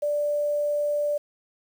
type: tone with quantisation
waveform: sine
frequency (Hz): 587.3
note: D5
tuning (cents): 0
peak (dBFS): -22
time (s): 0.02-1.18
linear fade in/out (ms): 10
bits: 8
effects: none